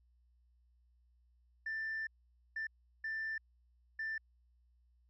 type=tone bursts at uneven times; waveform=sine; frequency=1776 Hz; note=A6; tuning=16 cents sharp; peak=-35 dBFS; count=4; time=1.66-2.07 / 2.56-2.67 / 3.04-3.38 / 3.99-4.18 s; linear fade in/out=5 ms; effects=tanh soft clip ceiling -34 dBFS + added 60 Hz sine -67 dBFS peak until 5.09 s